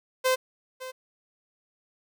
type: tone with echo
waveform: sawtooth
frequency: 516 Hz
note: C5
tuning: 24 cents flat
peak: -17 dBFS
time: 0.24-0.36 s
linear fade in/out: 20 ms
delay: 560 ms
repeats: 1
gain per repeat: -15 dB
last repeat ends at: 0.92 s
effects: none